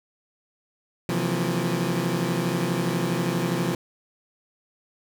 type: tone cluster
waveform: 25% pulse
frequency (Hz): 130.9 / 165.9 / 178.2 / 230.9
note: C3 / E3 / F3 / A#3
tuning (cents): +1 / +11 / +35 / -16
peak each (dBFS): -26 / -24 / -23 / -30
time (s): 1.09-3.75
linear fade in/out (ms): 2
effects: none